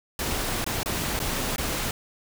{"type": "noise with dropouts", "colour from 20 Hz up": "pink", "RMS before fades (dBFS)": -28, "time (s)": [0.19, 1.91], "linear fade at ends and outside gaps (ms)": 2, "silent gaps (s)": [[0.644, 0.664], [0.832, 0.859], [1.192, 1.2], [1.561, 1.581]], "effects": []}